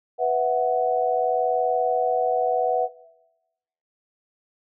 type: chord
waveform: sine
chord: B suspended fourth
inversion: none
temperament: equal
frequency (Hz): 493.9 / 659.3 / 740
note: B4 / E5 / F#5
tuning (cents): 0 / 0 / 0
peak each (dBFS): -23 / -24 / -22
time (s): 0.18-2.89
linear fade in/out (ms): 50
effects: noise-tail reverb RT60 1.0 s tail -19 dB re dry